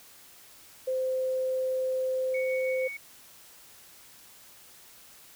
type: tone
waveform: sine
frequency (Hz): 518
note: C5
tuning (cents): -17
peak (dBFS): -26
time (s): 0.87-2.88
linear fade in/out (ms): 10
type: tone with tremolo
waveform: sine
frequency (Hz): 2229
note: C#7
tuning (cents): +9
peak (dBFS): -33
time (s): 2.34-2.97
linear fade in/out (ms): 5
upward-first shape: triangle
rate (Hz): 6.3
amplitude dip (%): 35
effects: white hiss -53 dBFS RMS until 5.35 s